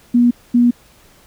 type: tone pair in turn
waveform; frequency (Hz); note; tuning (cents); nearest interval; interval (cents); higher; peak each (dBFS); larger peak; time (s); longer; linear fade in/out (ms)
sine; 241 / 241; B3 / B3; -42 / -42; unison; 0; neither; -8; neither; 0.14-0.31 / 0.54-0.71; neither; 10
effects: pink hiss -49 dBFS RMS until 1.26 s